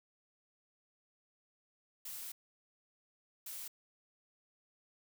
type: noise bursts at uneven times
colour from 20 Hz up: blue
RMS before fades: -45 dBFS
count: 2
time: 2.05-2.32 / 3.46-3.68 s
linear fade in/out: 5 ms
effects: none